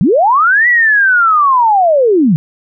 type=linear two-way sweep; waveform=sine; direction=up then down; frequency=141.8 to 1975.5 to 141.8 Hz; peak=-6 dBFS; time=0.01-2.36 s; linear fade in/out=0 ms; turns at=0.68 s; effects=none